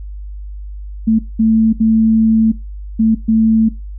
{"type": "tone bursts at uneven times", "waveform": "sine", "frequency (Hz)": 222.1, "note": "A3", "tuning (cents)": 16, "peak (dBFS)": -8, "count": 5, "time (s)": [[1.07, 1.19], [1.39, 1.73], [1.8, 2.52], [2.99, 3.15], [3.28, 3.69]], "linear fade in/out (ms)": 10, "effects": ["noise-tail reverb RT60 0.2 s tail -20 dB re dry", "added 50 Hz sine -25 dBFS peak until 3.98 s"]}